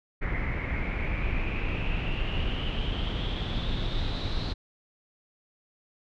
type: noise with low-pass filter sweep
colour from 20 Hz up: brown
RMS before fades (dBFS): -29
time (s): 0.21-4.54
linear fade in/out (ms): 20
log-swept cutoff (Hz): 2000 to 4100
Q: 8.3
effects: none